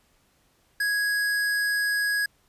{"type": "tone with hard clipping", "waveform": "sine", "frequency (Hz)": 1661.2, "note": "G#6", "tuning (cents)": 0, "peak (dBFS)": -24, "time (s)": [0.8, 2.26], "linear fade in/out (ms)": 5, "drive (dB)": 16, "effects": ["pink hiss -65 dBFS RMS until 2.48 s", "resampled to 32000 Hz"]}